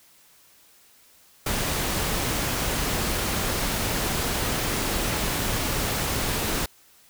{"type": "noise", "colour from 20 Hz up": "pink", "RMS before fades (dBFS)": -26, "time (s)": [1.46, 6.66], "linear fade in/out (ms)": 5, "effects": ["white hiss -56 dBFS RMS until 7.09 s"]}